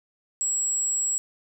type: tone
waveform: sine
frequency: 7720 Hz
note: B8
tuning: 40 cents flat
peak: -20 dBFS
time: 0.41-1.18 s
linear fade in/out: 0 ms
effects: tanh soft clip ceiling -22 dBFS + 8-bit